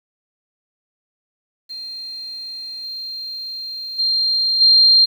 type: tone with level steps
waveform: sine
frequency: 4186 Hz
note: C8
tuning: in tune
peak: -28 / -26 / -15 / -8 dBFS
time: 1.69-5.06 s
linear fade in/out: 20 ms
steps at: 2.83 / 3.98 / 4.6 s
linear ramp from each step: 20 ms
effects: 8-bit